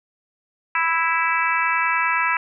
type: harmonic tone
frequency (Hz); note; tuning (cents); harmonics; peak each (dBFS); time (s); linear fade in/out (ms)
329.6; E4; 0; 3 / 4 / 5 / 6 / 7 / 8; -23 / -24 / -25 / -26 / -26 / -27; 0.75-2.37; 2
effects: none